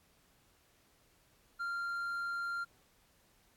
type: tone with hard clipping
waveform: sine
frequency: 1389 Hz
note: F6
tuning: 10 cents flat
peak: -36 dBFS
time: 1.59-2.65 s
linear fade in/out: 20 ms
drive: 3 dB
effects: pink hiss -69 dBFS RMS until 3.56 s + AAC 64 kbps